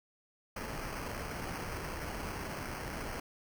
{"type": "noise with sample-and-hold", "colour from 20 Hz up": "pink", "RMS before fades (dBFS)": -40, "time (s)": [0.56, 3.2], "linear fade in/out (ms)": 5, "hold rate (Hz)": 3675, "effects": []}